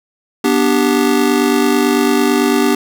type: chord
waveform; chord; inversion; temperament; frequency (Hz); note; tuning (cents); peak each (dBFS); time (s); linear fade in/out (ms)
square; G major; first; just; 245 / 294 / 392; B3 / D4 / G4; -14 / +2 / 0; -16; 0.44-2.75; 5
effects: none